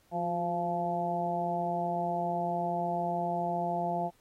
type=harmonic tone with a mistuned harmonic; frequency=172.9 Hz; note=F3; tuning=17 cents flat; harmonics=1 / 2 / 3 / 4 / 5; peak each=-36 / -39 / -40 / -31 / -36 dBFS; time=0.11-4.11 s; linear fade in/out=50 ms; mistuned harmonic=2; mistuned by=+40 cents; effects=pink hiss -67 dBFS RMS until 4.2 s + AAC 48 kbps